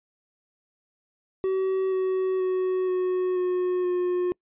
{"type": "tone with pitch steps", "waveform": "triangle", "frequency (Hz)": [380, 375.6, 371.3, 367.1, 362.8, 358.7], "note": ["F#4", "F#4", "F#4", "F#4", "F#4", "F4"], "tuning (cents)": [46, 26, 6, -14, -34, 46], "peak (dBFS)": -20, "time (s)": [1.44, 4.32], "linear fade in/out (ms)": 0, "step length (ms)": 480, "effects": ["noise-tail reverb RT60 0.1 s tail -26 dB re dry", "resampled to 8000 Hz"]}